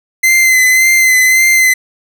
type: tone with vibrato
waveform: 45% pulse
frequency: 2057 Hz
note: C7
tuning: 30 cents flat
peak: -6 dBFS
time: 0.23-1.74 s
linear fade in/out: 10 ms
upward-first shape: sine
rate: 1.8 Hz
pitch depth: 30 cents each way
effects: none